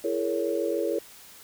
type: chord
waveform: sine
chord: A# half-diminished seventh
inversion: second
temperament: just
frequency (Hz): 335.6 / 419.5 / 466.2 / 559.4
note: E4 / G#4 / A#4 / C#5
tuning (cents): +31 / +17 / 0 / +16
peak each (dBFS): -30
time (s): 0.04-0.99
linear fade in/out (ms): 5
effects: white hiss -49 dBFS RMS until 1.43 s